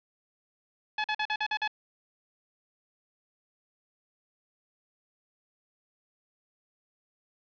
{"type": "tone bursts", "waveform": "15% pulse", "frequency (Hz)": 854, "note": "G#5", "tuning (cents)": 48, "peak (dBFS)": -21, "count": 7, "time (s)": [0.98, 1.678], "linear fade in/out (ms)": 5, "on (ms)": 62, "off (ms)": 44, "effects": ["resampled to 11025 Hz", "8-bit"]}